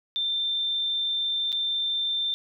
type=tone with dropouts; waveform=sine; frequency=3574 Hz; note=A7; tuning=26 cents sharp; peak=-24 dBFS; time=0.16-2.34 s; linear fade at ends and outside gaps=0 ms; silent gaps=1.52-1.527 s; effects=none